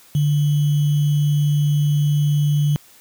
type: tone with sample-and-hold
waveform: sine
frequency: 146.83 Hz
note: D3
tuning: in tune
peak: -14 dBFS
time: 0.15-2.76 s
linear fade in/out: 0 ms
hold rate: 3150 Hz
effects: white hiss -49 dBFS RMS until 3 s + high-pass 60 Hz 12 dB/octave